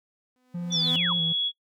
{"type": "tone with exponential growth", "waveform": "sawtooth", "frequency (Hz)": 252.3, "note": "B3", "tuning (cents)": 37, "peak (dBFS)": -26, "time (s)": [0.36, 0.96], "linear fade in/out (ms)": 0, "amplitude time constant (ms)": 130}
{"type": "tone with vibrato", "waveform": "triangle", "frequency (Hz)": 169.7, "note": "F3", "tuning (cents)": -49, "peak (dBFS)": -27, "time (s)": [0.54, 1.33], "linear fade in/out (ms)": 10, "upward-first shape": "square", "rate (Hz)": 2.3, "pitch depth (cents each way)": 48}
{"type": "tone with pitch glide", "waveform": "sine", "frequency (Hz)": [3479, 3357], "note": ["A7", "G#7"], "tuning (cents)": [-20, 18], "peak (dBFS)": -23, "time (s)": [0.7, 1.52], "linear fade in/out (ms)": 50, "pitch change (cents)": -62, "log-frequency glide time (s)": [0.85, 0.96]}
{"type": "linear sweep", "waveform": "sine", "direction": "down", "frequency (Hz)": [5920, 873], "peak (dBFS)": -28, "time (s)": [0.72, 1.13], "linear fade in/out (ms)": 5}
{"effects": ["noise-tail reverb RT60 0.1 s tail -22 dB re dry"]}